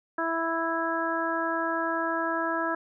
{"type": "harmonic tone", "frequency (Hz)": 329.6, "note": "E4", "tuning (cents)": 0, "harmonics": [1, 2, 3, 4, 5], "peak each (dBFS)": [-32, -32, -32, -32, -32], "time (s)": [0.18, 2.75], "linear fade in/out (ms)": 5, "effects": []}